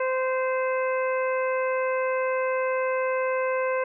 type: harmonic tone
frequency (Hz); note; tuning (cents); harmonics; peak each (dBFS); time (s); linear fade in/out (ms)
518; C5; -17; 1 / 2 / 3 / 4 / 5; -24 / -30 / -34 / -36 / -38; 0-3.84; 5
effects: none